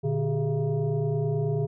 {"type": "tone with frequency modulation", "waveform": "sine", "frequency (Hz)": 148.1, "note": "D3", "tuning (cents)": 15, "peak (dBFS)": -23, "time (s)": [0.03, 1.67], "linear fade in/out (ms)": 20, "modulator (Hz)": 267, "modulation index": 1.2, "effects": []}